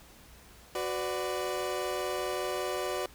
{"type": "chord", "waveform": "30% pulse", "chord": "B minor", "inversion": "second", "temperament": "equal with one note detuned", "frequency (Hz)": [370, 502.2, 587.3], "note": ["F#4", "B4", "D5"], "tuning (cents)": [0, 29, 0], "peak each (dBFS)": [-32, -34, -33], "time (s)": [0.75, 3.06], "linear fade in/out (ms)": 2, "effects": ["added 60 Hz sine -58 dBFS peak until 3.14 s", "pink hiss -55 dBFS RMS until 3.14 s"]}